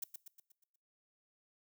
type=noise with echo; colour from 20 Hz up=violet; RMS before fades=-39 dBFS; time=0.02-0.04 s; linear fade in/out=5 ms; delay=120 ms; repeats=6; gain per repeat=-6 dB; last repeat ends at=0.76 s; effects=noise-tail reverb RT60 0.5 s tail -21 dB re dry